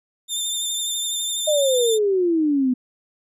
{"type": "tone with vibrato", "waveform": "20% pulse", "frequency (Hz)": 3589, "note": "A7", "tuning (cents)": 34, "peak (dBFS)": -17, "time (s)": [0.28, 1.99], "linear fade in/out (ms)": 50, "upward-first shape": "triangle", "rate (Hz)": 12, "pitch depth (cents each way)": 30}
{"type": "exponential sweep", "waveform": "sine", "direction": "down", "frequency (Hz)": [622.3, 246.9], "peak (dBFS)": -16, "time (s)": [1.47, 2.74], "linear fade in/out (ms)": 10}
{"effects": []}